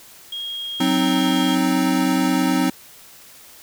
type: tone with pitch glide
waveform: sine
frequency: 3265 to 3235 Hz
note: G#7 to G#7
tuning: -30 to -46 cents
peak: -26 dBFS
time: 0.32-1.55 s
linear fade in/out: 5 ms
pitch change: -16 cents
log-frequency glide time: 0.44-1.37 s
type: chord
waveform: square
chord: C diminished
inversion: second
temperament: equal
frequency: 185 / 261.6 / 311.1 Hz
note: Gb3 / C4 / Eb4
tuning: 0 / 0 / 0 cents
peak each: -24 / -20 / -22 dBFS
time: 0.8-2.7 s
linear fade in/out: 5 ms
effects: white hiss -45 dBFS RMS until 3.62 s